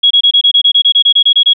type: tone bursts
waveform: sine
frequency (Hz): 3322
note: G#7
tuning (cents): 0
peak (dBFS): -4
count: 15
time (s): 0.03-1.535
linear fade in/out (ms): 10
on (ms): 77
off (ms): 25
effects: none